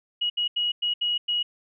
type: tone bursts at uneven times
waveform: sine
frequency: 2903 Hz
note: F#7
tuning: 34 cents flat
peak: -22 dBFS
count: 6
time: 0.21-0.3 / 0.37-0.48 / 0.56-0.72 / 0.82-0.94 / 1.01-1.18 / 1.28-1.43 s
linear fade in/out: 10 ms
effects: none